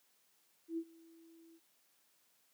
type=tone with ADSR envelope; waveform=sine; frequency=329.6 Hz; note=E4; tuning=in tune; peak=-34 dBFS; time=0.68-1.6 s; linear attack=95 ms; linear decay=63 ms; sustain=-24 dB; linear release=50 ms; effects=white hiss -73 dBFS RMS until 2.53 s + high-pass 150 Hz 12 dB/octave